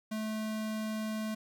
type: tone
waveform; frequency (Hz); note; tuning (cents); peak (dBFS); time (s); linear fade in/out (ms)
square; 217.1; A3; -23; -34; 0.11-1.35; 10
effects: 12-bit